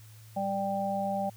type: harmonic tone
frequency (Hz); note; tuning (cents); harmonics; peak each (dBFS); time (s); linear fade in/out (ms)
196.9; G3; +8; 1 / 3 / 4; -34 / -33 / -31; 0.36-1.3; 10
effects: added 109 Hz sine -49 dBFS peak until 1.36 s + white hiss -58 dBFS RMS until 1.36 s